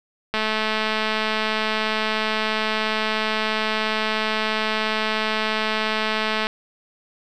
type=click train; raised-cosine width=0.3 ms; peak=-7 dBFS; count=1331; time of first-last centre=0.34-6.469 s; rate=217 Hz; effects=none